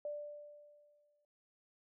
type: tone with exponential decay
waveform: sine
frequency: 589 Hz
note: D5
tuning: 5 cents sharp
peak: -37 dBFS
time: 0.05-1.25 s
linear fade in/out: 2 ms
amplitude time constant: 260 ms
effects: none